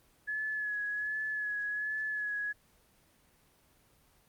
sine tone with vibrato, 1700 Hz, G#6, 40 cents sharp, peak -32 dBFS, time 0.27-2.53 s, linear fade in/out 20 ms, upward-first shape sine, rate 1.3 Hz, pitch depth 30 cents each way, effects pink hiss -66 dBFS RMS until 4.28 s + Opus 24 kbps

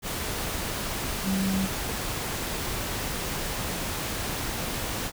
sine tone in noise, 192.2 Hz, G3, 34 cents flat, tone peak -24 dBFS, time 1.23-1.69 s, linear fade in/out 50 ms, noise pink, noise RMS -31 dBFS, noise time 0.02-5.12 s, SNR +4 dB, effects none

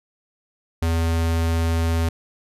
square tone, 82.6 Hz, E2, 4 cents sharp, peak -19 dBFS, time 0.82-2.09 s, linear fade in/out 5 ms, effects resampled to 32000 Hz

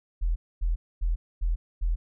sine tone bursts, 41.16 Hz, E1, 2 cents flat, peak -22 dBFS, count 5, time 0.21-1.96 s, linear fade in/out 20 ms, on 150 ms, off 250 ms, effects none

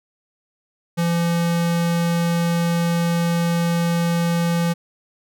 square tone, 170 Hz, F3, 46 cents flat, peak -18 dBFS, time 0.97-4.74 s, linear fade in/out 20 ms, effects none

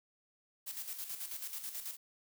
blue noise with tremolo, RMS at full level -41 dBFS, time 0.66-1.97 s, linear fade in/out 20 ms, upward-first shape square, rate 9.2 Hz, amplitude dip 55%, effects none

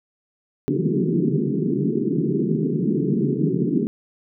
pink band-pass noise, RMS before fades -21 dBFS, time 0.68-3.87 s, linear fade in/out 0 ms, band 140 to 420 Hz, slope 96 dB/octave, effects none

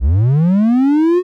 triangle linear sweep, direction up, 55 to 370 Hz, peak -7 dBFS, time 0-1.23 s, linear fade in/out 50 ms, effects none

